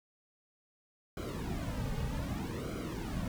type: noise with flanger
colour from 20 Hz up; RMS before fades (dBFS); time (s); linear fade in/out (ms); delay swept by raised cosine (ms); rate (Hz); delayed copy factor
brown; -37; 1.17-3.28; 2; 1.1 to 3; 0.64; -0.85
effects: none